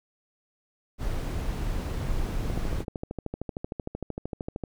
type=noise; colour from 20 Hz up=brown; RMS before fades=-29 dBFS; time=0.98-2.85 s; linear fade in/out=50 ms
type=click train; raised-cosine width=2 ms; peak=-19 dBFS; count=29; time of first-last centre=2.5-4.637 s; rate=13.1 Hz
effects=none